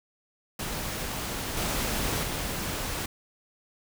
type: noise with level steps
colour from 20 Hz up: pink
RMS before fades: -33 / -29 / -32 dBFS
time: 0.59-3.06 s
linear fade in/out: 5 ms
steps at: 1.57 / 2.23 s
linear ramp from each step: 5 ms
effects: none